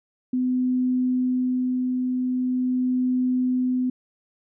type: tone with tremolo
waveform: sine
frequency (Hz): 253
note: B3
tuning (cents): +42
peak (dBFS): -19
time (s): 0.33-3.9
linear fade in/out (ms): 5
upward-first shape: sine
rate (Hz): 0.43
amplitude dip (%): 25
effects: none